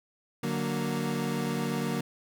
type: chord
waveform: 30% pulse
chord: D augmented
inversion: none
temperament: equal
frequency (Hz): 146.83 / 185 / 233.1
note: D3 / F#3 / A#3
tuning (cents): 0 / 0 / 0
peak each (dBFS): -31 / -31 / -29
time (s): 0.43-2.01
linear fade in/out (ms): 5
effects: none